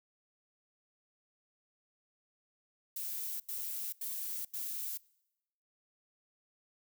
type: noise bursts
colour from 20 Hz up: violet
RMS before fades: -39 dBFS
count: 4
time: 2.96-4.975 s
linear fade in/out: 5 ms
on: 440 ms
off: 85 ms
effects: noise-tail reverb RT60 0.9 s tail -24 dB re dry